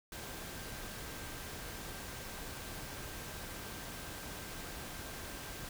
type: tone in noise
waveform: sine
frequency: 1573 Hz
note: G6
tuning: 6 cents sharp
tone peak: -56 dBFS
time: 0.12-5.69 s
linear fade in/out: 2 ms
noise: pink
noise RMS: -45 dBFS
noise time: 0.12-5.69 s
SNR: -14 dB
effects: none